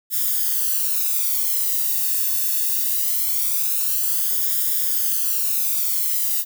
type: noise with flanger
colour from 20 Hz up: violet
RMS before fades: -21 dBFS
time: 0.1-6.45 s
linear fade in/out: 50 ms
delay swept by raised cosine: 0.58 to 1.12 ms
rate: 0.22 Hz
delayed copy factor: +0.95
effects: none